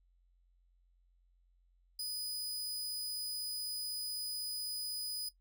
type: tone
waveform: sawtooth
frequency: 4978 Hz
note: D#8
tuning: in tune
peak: -34 dBFS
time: 1.99-5.29 s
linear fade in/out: 5 ms
effects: noise-tail reverb RT60 0.1 s tail -17 dB re dry + added 44 Hz sine -67 dBFS peak until 5.4 s